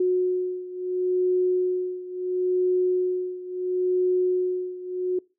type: beating tone pair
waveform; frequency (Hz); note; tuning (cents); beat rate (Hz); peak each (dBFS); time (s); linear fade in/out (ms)
sine; 364.8 / 365.53; F#4 / F#4; -24 / -21; 0.73; -23 / -26; 0-5.19; 5
effects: noise-tail reverb RT60 0.3 s tail -24 dB re dry

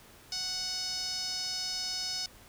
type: tone with band-pass filter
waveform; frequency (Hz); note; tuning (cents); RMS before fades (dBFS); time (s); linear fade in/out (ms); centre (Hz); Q
sawtooth; 740; F#5; 0; -35; 0.32-2.26; 2; 5100; 5.9
effects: pink hiss -55 dBFS RMS until 2.48 s

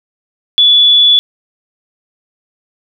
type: tone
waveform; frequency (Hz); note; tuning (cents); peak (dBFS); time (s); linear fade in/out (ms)
sine; 3435; A7; -42; -4; 0.58-1.19; 0
effects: none

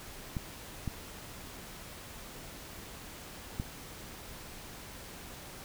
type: clicks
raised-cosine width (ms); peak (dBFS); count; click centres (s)
5; -21; 3; 0.368 / 0.877 / 3.599
effects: pink hiss -47 dBFS RMS until 5.64 s

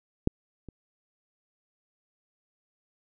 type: clicks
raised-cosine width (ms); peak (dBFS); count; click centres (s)
3; -9 / -29; 2; 0.274 / 0.687
effects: none

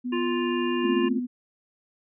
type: tone with vibrato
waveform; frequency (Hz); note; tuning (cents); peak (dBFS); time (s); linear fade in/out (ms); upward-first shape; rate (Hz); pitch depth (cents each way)
sine; 247; B3; 0; -27; 0.04-1.27; 20; sine; 6.2; 10
type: harmonic tone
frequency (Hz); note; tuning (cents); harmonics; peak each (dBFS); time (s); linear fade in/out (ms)
349.2; F4; 0; 1 / 3 / 5 / 7 / 8; -26 / -33 / -37 / -42 / -36; 0.12-1.09; 10
type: chord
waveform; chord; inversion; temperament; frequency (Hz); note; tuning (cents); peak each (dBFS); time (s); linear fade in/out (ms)
sine; F major; first; equal; 220 / 261.6 / 349.2; A3 / C4 / F4; 0 / 0 / 0; -28 / -27 / -33; 0.83-1.2; 20
effects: none

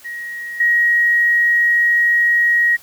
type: tone with level steps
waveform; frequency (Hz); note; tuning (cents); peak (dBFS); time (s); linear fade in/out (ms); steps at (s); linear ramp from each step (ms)
sine; 1893; A#6; +26; -25 / -11; 0.04-2.77; 20; 0.6; 5
effects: white hiss -45 dBFS RMS until 2.82 s

